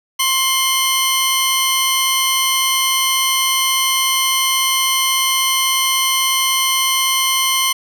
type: tone pair together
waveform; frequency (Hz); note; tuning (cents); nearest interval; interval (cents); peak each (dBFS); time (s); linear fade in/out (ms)
15% pulse; 1058.2 / 3000; C6 / F#7; +19 / +23; octave + tritone; 1804; -10; 0.19-7.73; 10
effects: none